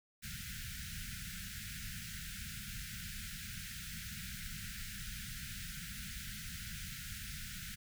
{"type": "band-stop noise", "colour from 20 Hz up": "pink", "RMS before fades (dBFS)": -45, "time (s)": [0.22, 7.76], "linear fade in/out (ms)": 20, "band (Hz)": [220, 1400], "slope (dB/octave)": 96, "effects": []}